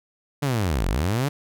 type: linear two-way sweep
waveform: sawtooth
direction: down then up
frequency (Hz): 149.4 to 40.39 to 149.4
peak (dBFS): -17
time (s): 0.42-1.29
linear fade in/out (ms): 10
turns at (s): 0.87
effects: none